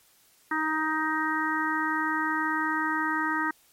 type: harmonic tone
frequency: 312.8 Hz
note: D#4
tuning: 9 cents sharp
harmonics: 1 / 3 / 4 / 5 / 6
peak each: -31 / -31 / -31 / -31 / -31 dBFS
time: 0.51-3.51 s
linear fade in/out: 5 ms
effects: white hiss -61 dBFS RMS until 3.72 s + MP3 64 kbps